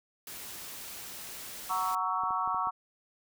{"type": "noise", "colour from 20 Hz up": "white", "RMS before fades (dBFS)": -43, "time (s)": [0.27, 1.95], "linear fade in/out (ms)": 2}
{"type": "chord", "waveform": "sine", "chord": "F# dominant seventh", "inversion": "none", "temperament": "equal with one note detuned", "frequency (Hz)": [740, 932.3, 1119.7, 1318.5], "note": ["F#5", "A#5", "C#6", "E6"], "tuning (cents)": [0, 0, 17, 0], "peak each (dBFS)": [-36, -34, -31, -35], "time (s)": [1.69, 2.71], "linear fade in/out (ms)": 20}
{"type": "clicks", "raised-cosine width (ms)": 2, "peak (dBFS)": -36, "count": 5, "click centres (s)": [2.236, 2.307, 2.476, 2.546, 2.672]}
{"effects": []}